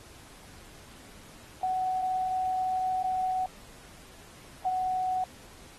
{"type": "tone pair in turn", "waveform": "sine", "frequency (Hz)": [746, 743.1], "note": ["F#5", "F#5"], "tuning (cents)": [14, 7], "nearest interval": "unison", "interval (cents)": 7, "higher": "first", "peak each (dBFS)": -26, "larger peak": "neither", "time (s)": [[1.63, 3.46], [4.65, 5.24]], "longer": "first", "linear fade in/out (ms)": 2, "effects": ["pink hiss -52 dBFS RMS until 5.78 s", "AAC 32 kbps"]}